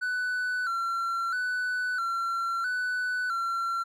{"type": "tone with vibrato", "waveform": "triangle", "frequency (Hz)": 1426, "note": "F6", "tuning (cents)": 36, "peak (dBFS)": -25, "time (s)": [0.01, 3.84], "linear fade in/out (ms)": 20, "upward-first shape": "square", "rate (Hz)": 0.76, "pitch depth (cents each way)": 79, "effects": []}